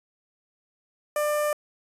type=tone with notch filter; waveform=sawtooth; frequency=596 Hz; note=D5; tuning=25 cents sharp; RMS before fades=-25 dBFS; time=1.16-1.53 s; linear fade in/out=2 ms; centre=3900 Hz; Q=0.6; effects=resampled to 32000 Hz